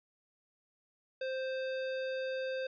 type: tone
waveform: square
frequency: 523.3 Hz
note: C5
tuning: in tune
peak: -35 dBFS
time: 1.21-2.67 s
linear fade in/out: 5 ms
effects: resampled to 11025 Hz